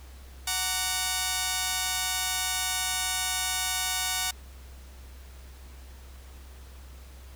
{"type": "chord", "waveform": "5% pulse", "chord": "Gb augmented", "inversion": "none", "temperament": "just", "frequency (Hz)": [740, 925, 1156.2], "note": ["Gb5", "Bb5", "D6"], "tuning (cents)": [0, -14, -27], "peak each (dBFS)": [-18, -22, -22], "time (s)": [0.47, 4.31], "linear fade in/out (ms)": 5, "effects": ["added 65 Hz sine -44 dBFS peak until 7.35 s", "pink hiss -54 dBFS RMS until 7.35 s"]}